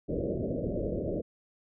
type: low-pass noise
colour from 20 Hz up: white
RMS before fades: -32 dBFS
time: 0.08-1.22 s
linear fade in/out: 20 ms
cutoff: 610 Hz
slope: 96 dB/octave
effects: none